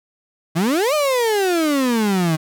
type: exponential two-way sweep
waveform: 35% pulse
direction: up then down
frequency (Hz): 153.6 to 622 to 153.6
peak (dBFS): -14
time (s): 0.55-2.37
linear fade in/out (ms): 20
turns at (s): 0.94
effects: none